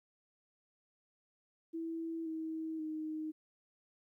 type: tone with pitch steps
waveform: sine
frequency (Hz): 328.2 / 319.8 / 311.6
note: E4 / D#4 / D#4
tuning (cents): -8 / +48 / +3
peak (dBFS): -37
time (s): 1.73-3.32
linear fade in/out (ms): 20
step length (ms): 530
effects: 13-bit